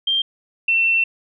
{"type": "tone pair in turn", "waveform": "sine", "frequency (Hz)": [3175, 2695], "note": ["G7", "E7"], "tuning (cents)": [21, 38], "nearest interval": "minor third", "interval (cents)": 283, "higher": "first", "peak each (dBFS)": [-16, -14], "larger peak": "second", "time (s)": [[0.07, 0.22], [0.68, 1.04]], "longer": "second", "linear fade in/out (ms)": 5, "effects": []}